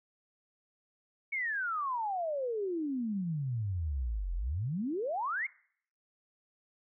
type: exponential two-way sweep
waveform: sine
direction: down then up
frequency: 2250 to 41.27 to 2250 Hz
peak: -31 dBFS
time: 1.32-5.47 s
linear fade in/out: 10 ms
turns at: 4.35 s
effects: noise-tail reverb RT60 0.6 s tail -22 dB re dry